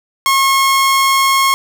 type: tone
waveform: sawtooth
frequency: 1084 Hz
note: C#6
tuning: 39 cents flat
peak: -6 dBFS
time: 0.26-1.54 s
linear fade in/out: 0 ms
effects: none